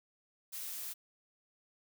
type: noise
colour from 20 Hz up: blue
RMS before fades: -42 dBFS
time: 0.52-0.94 s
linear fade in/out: 20 ms
effects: none